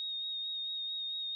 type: tone with vibrato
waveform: sine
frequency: 3729 Hz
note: A#7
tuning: in tune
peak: -35 dBFS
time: 0-1.35 s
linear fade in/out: 0 ms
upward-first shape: sine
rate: 4.5 Hz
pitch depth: 21 cents each way
effects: none